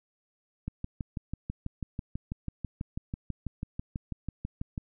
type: click train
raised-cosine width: 5 ms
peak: -21 dBFS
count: 26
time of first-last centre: 0.68-4.778 s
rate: 6.1 Hz
effects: none